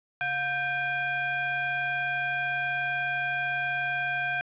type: tone with frequency modulation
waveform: sine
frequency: 1568 Hz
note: G6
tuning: in tune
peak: -26 dBFS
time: 0.21-4.41 s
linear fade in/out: 0 ms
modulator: 853 Hz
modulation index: 1
effects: resampled to 8000 Hz + 9-bit